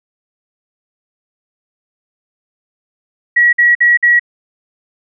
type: tone bursts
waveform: sine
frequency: 1919 Hz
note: A#6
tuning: 50 cents sharp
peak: -6 dBFS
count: 4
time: 3.36-4.196 s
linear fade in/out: 10 ms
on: 170 ms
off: 52 ms
effects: none